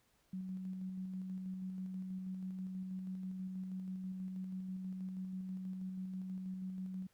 sine tone with tremolo, 186.8 Hz, F#3, 17 cents sharp, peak -39 dBFS, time 0.33-7.07 s, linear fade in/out 5 ms, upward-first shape square, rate 6.2 Hz, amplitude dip 25%, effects pink hiss -74 dBFS RMS until 7.13 s

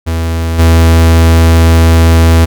45% pulse tone with level steps, 82.3 Hz, E2, 2 cents flat, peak -11 / -3 dBFS, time 0.06-2.46 s, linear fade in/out 20 ms, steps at 0.58 s, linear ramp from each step 20 ms, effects none

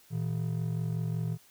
triangle ring-modulated tone, 138.8 Hz, C#3, 3 cents sharp, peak -24 dBFS, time 0.1-1.38 s, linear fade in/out 50 ms, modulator 22.7 Hz, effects white hiss -60 dBFS RMS until 1.5 s

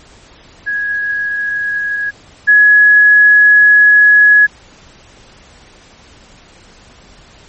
sine tone pair in turn, 1661.2 / 1682.4 Hz, G#6 / G#6, 0 / +22 cents, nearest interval unison, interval 22 cents, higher second, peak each -14 / -3 dBFS, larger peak second, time 0.66-2.11 / 2.47-4.47 s, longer second, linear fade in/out 20 ms, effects pink hiss -42 dBFS RMS until 7.48 s + MP3 32 kbps

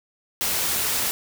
white noise, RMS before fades -24 dBFS, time 0.41-1.11 s, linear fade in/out 0 ms, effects none

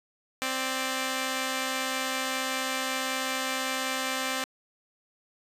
5% pulse tone pair together, 261.6 / 587.3 Hz, C4 / D5, 0 / 0 cents, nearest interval octave + major second, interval 1400 cents, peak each -18 / -22 dBFS, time 0.42-4.44 s, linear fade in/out 0 ms, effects resampled to 32000 Hz

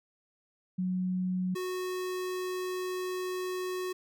sine / square tone pair in turn, 183.7 / 367.4 Hz, F#3 / F#4, -12 / -12 cents, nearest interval octave, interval 1200 cents, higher second, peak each -28 / -33 dBFS, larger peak first, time 0.78-1.55 / 1.55-3.93 s, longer second, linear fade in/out 10 ms, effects none

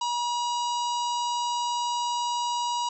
harmonic tone, 962 Hz, B5, 46 cents flat, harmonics 1 / 3 / 4 / 5 / 6 / 7 / 8, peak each -26 / -36 / -38 / -40 / -42 / -43 / -44 dBFS, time 0.01-2.89 s, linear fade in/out 5 ms, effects none

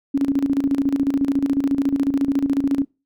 sine tone with tremolo, 277.2 Hz, C#4, in tune, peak -14 dBFS, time 0.14-2.85 s, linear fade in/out 10 ms, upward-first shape square, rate 14 Hz, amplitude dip 70%, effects noise-tail reverb RT60 0.3 s tail -25 dB re dry

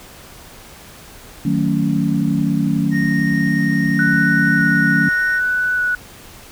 sine chord, D# half-diminished seventh, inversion none, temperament just, 155.56 / 186.68 / 224 / 280 Hz, D#3 / F#3 / A3 / C#4, 0 / +16 / +31 / +18 cents, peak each -20 dBFS, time 1.45-5.09 s, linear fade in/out 5 ms
triangle tone, 1855 Hz, A#6, 9 cents flat, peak -20 dBFS, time 2.91-5.41 s, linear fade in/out 50 ms
sine tone with vibrato, 1480 Hz, F#6, in tune, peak -15 dBFS, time 3.99-5.95 s, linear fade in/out 2 ms, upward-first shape square, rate 0.84 Hz, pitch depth 8 cents each way
effects pink hiss -40 dBFS RMS until 6.51 s

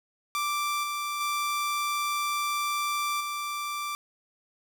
sawtooth tone with level steps, 1174.7 Hz, D6, in tune, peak -23 / -26 / -23 / -27 dBFS, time 0.35-3.95 s, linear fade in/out 0 ms, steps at 0.83 / 1.2 / 3.2 s, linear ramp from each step 10 ms, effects none

